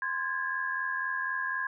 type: tone cluster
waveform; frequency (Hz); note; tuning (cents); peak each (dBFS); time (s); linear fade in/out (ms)
sine; 1040 / 1636 / 1720; C6 / G#6 / A6; -11 / -26 / -40; -35 / -31 / -38; 0.02-1.67; 2
effects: none